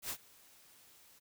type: noise with ADSR envelope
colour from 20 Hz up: white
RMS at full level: -38 dBFS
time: 0.02-1.2 s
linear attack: 80 ms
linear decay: 70 ms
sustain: -24 dB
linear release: 24 ms
effects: none